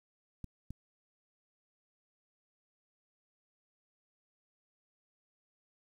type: clicks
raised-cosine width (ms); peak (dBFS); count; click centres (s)
5; -30; 2; 0.443 / 0.706
effects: 10-bit